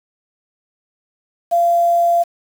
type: tone with quantisation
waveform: sine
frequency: 688 Hz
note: F5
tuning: 26 cents flat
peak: -11 dBFS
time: 1.51-2.24 s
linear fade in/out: 20 ms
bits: 6
effects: none